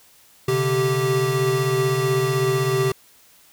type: tone cluster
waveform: square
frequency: 128.7 / 144.6 / 389.1 Hz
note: C3 / D3 / G4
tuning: -28 / -27 / -13 cents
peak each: -25 / -26 / -21 dBFS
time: 0.48-2.92 s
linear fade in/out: 5 ms
effects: white hiss -53 dBFS RMS until 3.52 s